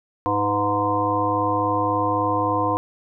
harmonic tone with a mistuned harmonic, 103.6 Hz, G#2, 4 cents flat, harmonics 1 / 3 / 5 / 7 / 9 / 10, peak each -29 / -26 / -26 / -27 / -26 / -23 dBFS, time 0.26-2.77 s, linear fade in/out 0 ms, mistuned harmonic 5, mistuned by -54 cents, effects none

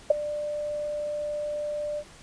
sine tone with ADSR envelope, 594 Hz, D5, 20 cents sharp, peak -11 dBFS, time 0.1-2.04 s, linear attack 7 ms, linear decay 13 ms, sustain -17 dB, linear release 60 ms, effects pink hiss -50 dBFS RMS until 2.22 s + resampled to 22050 Hz

